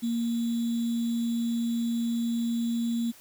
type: tone with sample-and-hold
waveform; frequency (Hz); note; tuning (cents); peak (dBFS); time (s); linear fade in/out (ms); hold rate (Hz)
sine; 233.1; A#3; 0; -25; 0.02-3.12; 20; 3675
effects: white hiss -53 dBFS RMS until 3.2 s